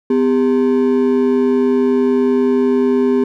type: ring-modulated tone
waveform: triangle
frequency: 326.7 Hz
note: E4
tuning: 15 cents flat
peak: -6 dBFS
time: 0.1-3.24 s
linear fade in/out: 5 ms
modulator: 74.7 Hz
effects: none